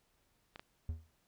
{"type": "clicks", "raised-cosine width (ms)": 0.3, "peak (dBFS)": -31, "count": 2, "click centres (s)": [0.559, 0.595]}
{"type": "tone with exponential decay", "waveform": "triangle", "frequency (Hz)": 80.6, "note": "E2", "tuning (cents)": -38, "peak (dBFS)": -30, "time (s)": [0.89, 1.1], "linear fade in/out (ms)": 0, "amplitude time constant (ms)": 44}
{"effects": ["pink hiss -75 dBFS RMS until 1.27 s"]}